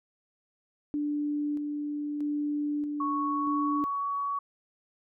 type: tone with tremolo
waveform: sine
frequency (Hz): 294.1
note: D4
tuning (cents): +3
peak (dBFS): -27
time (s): 0.94-3.84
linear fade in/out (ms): 0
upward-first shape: square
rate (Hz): 0.79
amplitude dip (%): 30
type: tone with pitch glide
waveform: sine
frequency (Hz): 1108.7 to 1126.1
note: C#6 to C#6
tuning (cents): 0 to +27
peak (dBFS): -28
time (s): 3-4.39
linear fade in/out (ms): 5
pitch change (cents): +27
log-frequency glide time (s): 3.24-4.12
effects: none